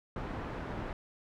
pink low-pass noise, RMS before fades -39 dBFS, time 0.16-0.93 s, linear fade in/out 2 ms, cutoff 1500 Hz, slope 12 dB/octave, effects none

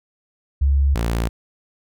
sine / sawtooth tone pair in turn, 69.5 / 57.4 Hz, C#2 / A#1, +5 / -26 cents, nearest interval minor third, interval 331 cents, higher first, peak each -13 / -15 dBFS, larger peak first, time 0.61-0.95 / 0.95-1.29 s, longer neither, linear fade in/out 10 ms, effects none

